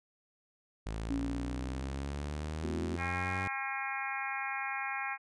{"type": "exponential sweep", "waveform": "sawtooth", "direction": "up", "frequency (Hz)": [53.3, 96.1], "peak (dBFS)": -32, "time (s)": [0.86, 3.48], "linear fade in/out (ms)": 5}
{"type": "tone with exponential decay", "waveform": "sine", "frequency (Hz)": 277.2, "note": "C#4", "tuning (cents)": 0, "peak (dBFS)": -31, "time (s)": [1.1, 3.04], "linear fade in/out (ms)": 5, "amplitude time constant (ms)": 420}
{"type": "chord", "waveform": "sine", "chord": "F# half-diminished seventh", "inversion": "first", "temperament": "equal", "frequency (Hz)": [220, 261.6, 329.6, 370], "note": ["A3", "C4", "E4", "F#4"], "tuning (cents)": [0, 0, 0, 0], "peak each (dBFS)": [-40, -41, -42, -40], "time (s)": [2.63, 2.96], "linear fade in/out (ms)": 5}
{"type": "harmonic tone", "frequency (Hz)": 270, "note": "C#4", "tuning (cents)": -45, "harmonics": [3, 4, 5, 6, 7, 8, 9], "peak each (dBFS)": [-40, -42, -44, -41, -43, -41, -42], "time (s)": [2.97, 5.18], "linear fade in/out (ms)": 50}
{"effects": ["resampled to 22050 Hz"]}